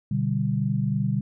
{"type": "chord", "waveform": "sine", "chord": "G major", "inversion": "first", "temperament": "equal", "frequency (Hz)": [123.47, 146.83, 196], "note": ["B2", "D3", "G3"], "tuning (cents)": [0, 0, 0], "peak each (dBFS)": -26, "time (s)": [0.11, 1.21], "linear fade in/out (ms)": 5, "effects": []}